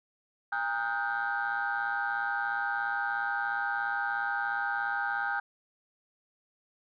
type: tone cluster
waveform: sine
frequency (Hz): 808 / 922 / 1257 / 1446 / 1563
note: G#5 / A#5 / D#6 / F#6 / G6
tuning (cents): -48 / -19 / +17 / -40 / -6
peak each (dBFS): -33 / -39 / -38 / -34 / -32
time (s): 0.52-5.4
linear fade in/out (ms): 5
effects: tanh soft clip ceiling -21 dBFS